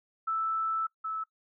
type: tone pair in turn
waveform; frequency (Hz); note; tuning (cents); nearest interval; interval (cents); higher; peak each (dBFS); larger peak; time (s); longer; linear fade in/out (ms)
sine; 1318.5 / 1306.4; E6 / E6; 0 / -16; unison; 16; first; -27 / -31; first; 0.27-0.87 / 1.04-1.24; first; 10
effects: noise-tail reverb RT60 0.1 s tail -20 dB re dry